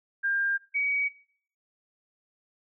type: tone pair in turn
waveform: sine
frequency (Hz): 1600 / 2263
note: G6 / C#7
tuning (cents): +35 / +35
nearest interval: tritone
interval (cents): 600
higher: second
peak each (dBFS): -24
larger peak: neither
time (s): 0.23-0.58 / 0.74-1.09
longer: neither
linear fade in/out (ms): 20
effects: noise-tail reverb RT60 0.5 s tail -18 dB re dry